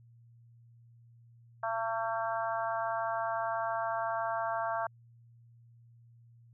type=harmonic tone; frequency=225.9 Hz; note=A3; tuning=46 cents sharp; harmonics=3 / 4 / 5 / 6 / 7; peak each=-34 / -36 / -38 / -40 / -41 dBFS; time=1.63-4.87 s; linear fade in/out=5 ms; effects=added 117 Hz sine -56 dBFS peak until 6.53 s